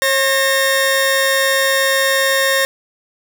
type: tone pair together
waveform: sawtooth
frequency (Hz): 540.3 / 1837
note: C#5 / A#6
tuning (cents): -44 / -26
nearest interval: octave + major sixth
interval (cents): 2118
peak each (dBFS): -12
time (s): 0.02-2.65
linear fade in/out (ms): 0
effects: none